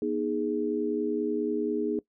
sine chord, G# minor, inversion first, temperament equal with one note detuned, 240.9 / 311.1 / 415.3 Hz, B3 / D#4 / G#4, -43 / 0 / 0 cents, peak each -32 / -30 / -29 dBFS, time 0.02-1.99 s, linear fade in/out 2 ms, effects noise-tail reverb RT60 0.1 s tail -20 dB re dry

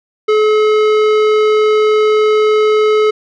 sine tone with tanh clipping, 428.3 Hz, A4, 47 cents flat, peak -10 dBFS, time 0.28-3.11 s, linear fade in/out 10 ms, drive 16 dB, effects none

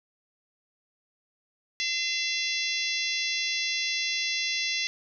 harmonic tone with a mistuned harmonic, 684 Hz, F5, 36 cents flat, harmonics 3 / 4 / 5 / 6 / 7 / 8 / 9, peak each -32 / -33 / -34 / -35 / -35 / -36 / -37 dBFS, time 1.8-4.87 s, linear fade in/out 0 ms, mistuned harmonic 4, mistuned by -22 cents, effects none

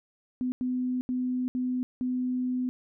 sine tone bursts at uneven times, 252.1 Hz, B3, 36 cents sharp, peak -26 dBFS, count 5, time 0.41-0.52 / 0.61-1.01 / 1.09-1.48 / 1.55-1.83 / 2.01-2.69 s, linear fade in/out 0 ms, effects none

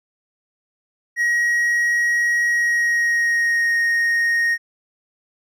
triangle tone with pitch glide, 1898 to 1862.2 Hz, A#6 to A#6, +31 to -2 cents, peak -14 dBFS, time 1.16-4.58 s, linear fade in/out 50 ms, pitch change -33 cents, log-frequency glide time 2.48-3.78 s, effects none

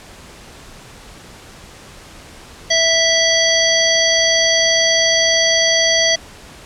harmonic tone, 657 Hz, E5, 6 cents flat, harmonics 1 / 3 / 5 / 7 / 9, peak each -18 / -18 / -18 / -18 / -18 dBFS, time 2.7-6.16 s, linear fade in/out 10 ms, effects pink hiss -39 dBFS RMS until 6.65 s + low-pass 9000 Hz 12 dB/octave

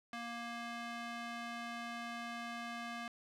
square tone with band-pass filter, 234.9 Hz, A#3, 13 cents sharp, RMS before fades -44 dBFS, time 0.13-3.08 s, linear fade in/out 2 ms, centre 1800 Hz, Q 0.72, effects none

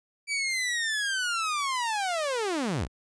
sawtooth linear sweep, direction down, 2319 to 36.57 Hz, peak -23 dBFS, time 0.27-2.88 s, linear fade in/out 50 ms, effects resampled to 22050 Hz

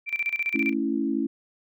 sine tone with tremolo, 2349 Hz, D7, in tune, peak -22 dBFS, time 0.06-0.74 s, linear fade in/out 50 ms, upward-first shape square, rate 15 Hz, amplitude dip 80%
sine chord, A major, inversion none, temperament equal, 220 / 277.2 / 329.6 Hz, A3 / C#4 / E4, 0 / 0 / 0 cents, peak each -29 / -26 / -28 dBFS, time 0.54-1.27 s, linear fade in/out 10 ms
effects none

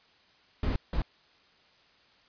brown noise bursts at uneven times, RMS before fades -28 dBFS, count 2, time 0.63-0.76 / 0.93-1.02 s, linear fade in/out 2 ms, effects white hiss -62 dBFS RMS until 2.28 s + resampled to 11025 Hz

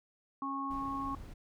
harmonic tone, 274.1 Hz, C#4, 19 cents flat, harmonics 1 / 3 / 4, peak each -39 / -45 / -36 dBFS, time 0.42-1.15 s, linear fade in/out 2 ms
brown noise, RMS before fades -47 dBFS, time 0.7-1.34 s, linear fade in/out 10 ms
effects none

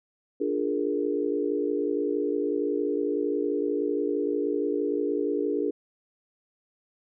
sine chord, Bb dominant seventh, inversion first, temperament equal, 293.7 / 349.2 / 415.3 / 466.2 Hz, D4 / F4 / Ab4 / Bb4, 0 / 0 / 0 / 0 cents, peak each -29 / -32 / -28 / -31 dBFS, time 0.4-5.71 s, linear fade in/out 10 ms, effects none

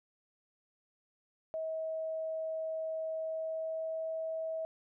sine tone with pitch glide, 640 to 644.5 Hz, D#5 to E5, +49 to -39 cents, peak -34 dBFS, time 1.54-4.65 s, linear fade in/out 0 ms, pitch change +12 cents, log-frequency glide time 3.14-4.11 s, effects none

